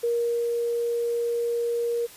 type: tone with ADSR envelope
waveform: sine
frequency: 471.3 Hz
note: A#4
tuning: 19 cents sharp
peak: -21 dBFS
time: 0.03-2.07 s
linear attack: 10 ms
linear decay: 430 ms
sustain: -2 dB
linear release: 20 ms
effects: white hiss -47 dBFS RMS until 2.16 s + resampled to 32000 Hz